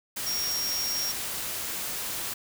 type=tone in noise; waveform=sine; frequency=5588 Hz; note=F8; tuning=in tune; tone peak=-28 dBFS; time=0.26-1.12 s; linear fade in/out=10 ms; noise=white; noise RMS=-33 dBFS; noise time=0.16-2.34 s; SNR=+2 dB; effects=none